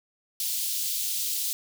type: high-pass noise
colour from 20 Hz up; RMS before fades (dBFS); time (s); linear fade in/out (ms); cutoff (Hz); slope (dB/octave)
white; -29; 0.4-1.53; 0; 3200; 24
effects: none